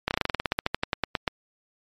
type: slowing click train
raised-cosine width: 0.3 ms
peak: -7 dBFS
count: 19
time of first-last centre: 0.08-1.278 s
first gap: 29 ms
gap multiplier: 1.09
effects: MP3 64 kbps